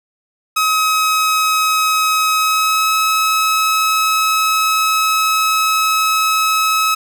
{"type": "tone with pitch glide", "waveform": "sawtooth", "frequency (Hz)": [1274, 1286.6], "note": ["D#6", "E6"], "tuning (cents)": [41, -42], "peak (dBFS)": -9, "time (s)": [0.56, 6.95], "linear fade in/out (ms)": 10, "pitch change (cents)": 17, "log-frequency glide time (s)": [2.33, 2.92], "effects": []}